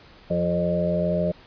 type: harmonic tone with a mistuned harmonic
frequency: 87.31 Hz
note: F2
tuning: in tune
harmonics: 1 / 2 / 4 / 5 / 6 / 7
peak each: -35 / -24 / -35 / -32 / -30 / -24 dBFS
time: 0.3-1.32 s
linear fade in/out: 10 ms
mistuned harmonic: 6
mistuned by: +18 cents
effects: pink hiss -50 dBFS RMS until 1.46 s + resampled to 11025 Hz